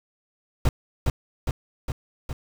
brown noise with echo, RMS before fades -18 dBFS, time 0.65-0.69 s, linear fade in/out 2 ms, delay 410 ms, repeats 4, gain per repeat -3 dB, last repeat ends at 2.33 s, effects none

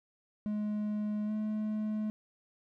triangle tone with pitch glide, 210.4 to 214.1 Hz, G#3 to A3, +23 to -47 cents, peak -29 dBFS, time 0.46-2.1 s, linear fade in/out 0 ms, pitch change +30 cents, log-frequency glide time 1.26-1.31 s, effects none

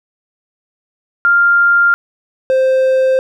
sine / triangle tone pair in turn, 1396.9 / 523.2 Hz, F6 / C5, 0 / 0 cents, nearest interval octave + perfect fourth, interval 1700 cents, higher first, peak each -7 / -7 dBFS, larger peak neither, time 1.25-1.94 / 2.5-3.19 s, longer neither, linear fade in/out 0 ms, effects none

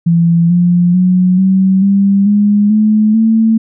sine tone with pitch steps, 168.7 / 175.56 / 182.7 / 190.13 / 197.86 / 205.9 / 214.3 / 223 Hz, E3 / F3 / F#3 / F#3 / G3 / G#3 / A3 / A3, +40 / +9 / -22 / +47 / +16 / -15 / -45 / +23 cents, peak -6 dBFS, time 0.06-3.58 s, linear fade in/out 10 ms, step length 440 ms, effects none

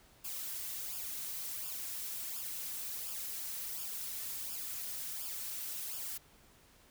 blue noise with flanger, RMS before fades -41 dBFS, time 0.24-6.18 s, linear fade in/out 10 ms, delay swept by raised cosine 0.49 to 3.79 ms, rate 1.4 Hz, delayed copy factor -0.75, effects pink hiss -63 dBFS RMS until 6.9 s

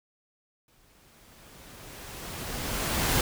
pink noise with exponential growth, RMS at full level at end -24 dBFS, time 0.68-3.21 s, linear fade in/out 2 ms, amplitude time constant 550 ms, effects none

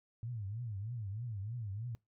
sine tone with vibrato, 108.9 Hz, A2, 17 cents flat, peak -38 dBFS, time 0.23-1.95 s, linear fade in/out 0 ms, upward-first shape triangle, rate 3.2 Hz, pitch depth 250 cents each way, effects noise-tail reverb RT60 0.2 s tail -23 dB re dry

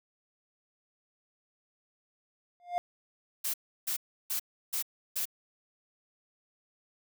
triangle tone with exponential growth, 705 Hz, F5, 16 cents sharp, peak -22 dBFS, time 2.6-2.78 s, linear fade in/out 0 ms, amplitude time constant 39 ms
blue noise bursts, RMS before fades -32 dBFS, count 5, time 3.44-5.255 s, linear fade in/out 10 ms, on 99 ms, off 330 ms
effects none

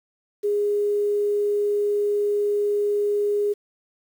sine tone with quantisation, 412 Hz, G#4, 14 cents flat, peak -19 dBFS, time 0.43-3.54 s, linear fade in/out 20 ms, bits 8, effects none

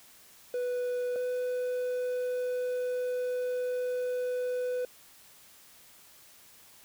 triangle tone pair in turn, 493.9 / 498.5 Hz, B4 / B4, 0 / +16 cents, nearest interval unison, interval 16 cents, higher second, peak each -27 / -27 dBFS, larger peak neither, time 0.54-1.16 / 1.16-4.85 s, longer second, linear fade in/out 2 ms, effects white hiss -56 dBFS RMS until 6.84 s

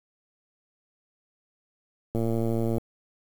click train, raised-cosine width 2 ms, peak -15 dBFS, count 73, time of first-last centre 2.15-2.782 s, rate 114 Hz, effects 7-bit

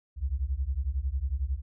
sine beating tone pair, 61.74 / 72.74 Hz, B1 / D2, 0 / -16 cents, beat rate 11 Hz, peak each -30 dBFS, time 0.16-1.62 s, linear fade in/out 50 ms, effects none

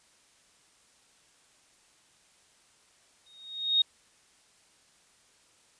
sine tone with exponential growth, 3729 Hz, A#7, in tune, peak -18 dBFS, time 3.26-3.82 s, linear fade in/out 5 ms, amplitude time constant 120 ms, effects white hiss -63 dBFS RMS until 5.79 s + resampled to 22050 Hz

